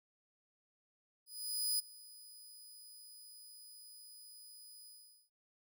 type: tone with ADSR envelope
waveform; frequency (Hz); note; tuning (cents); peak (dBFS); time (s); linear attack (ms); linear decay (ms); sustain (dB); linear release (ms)
15% pulse; 4978; D#8; 0; -25; 1.26-5.3; 530; 15; -22; 430
effects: none